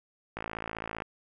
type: click train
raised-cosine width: 0.5 ms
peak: -20 dBFS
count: 37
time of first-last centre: 0.37-1.021 s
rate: 55.3 Hz
effects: none